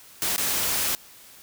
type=noise with dropouts; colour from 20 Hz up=white; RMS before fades=-25 dBFS; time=0.22-0.95 s; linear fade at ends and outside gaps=0 ms; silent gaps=0.362-0.38 s; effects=white hiss -49 dBFS RMS until 1.42 s